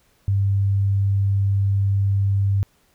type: tone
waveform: sine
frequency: 98.9 Hz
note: G2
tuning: 16 cents sharp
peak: -16 dBFS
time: 0.28-2.63 s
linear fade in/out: 0 ms
effects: pink hiss -61 dBFS RMS until 2.94 s